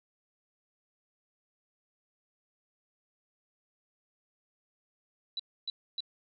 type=tone bursts; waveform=sine; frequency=3951 Hz; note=B7; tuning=in tune; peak=-32 dBFS; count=3; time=5.37-6.005 s; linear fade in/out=2 ms; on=25 ms; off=280 ms; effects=none